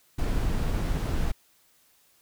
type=noise; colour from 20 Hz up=brown; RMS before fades=-26 dBFS; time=0.18-1.32 s; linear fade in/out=10 ms; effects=white hiss -63 dBFS RMS until 2.21 s